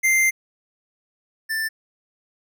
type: tone pair in turn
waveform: square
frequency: 2090 / 1773 Hz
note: C7 / A6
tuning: -2 / +13 cents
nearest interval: minor third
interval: 285 cents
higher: first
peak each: -16 / -23 dBFS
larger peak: first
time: 0.03-0.31 / 1.49-1.69 s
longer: first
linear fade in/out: 20 ms
effects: none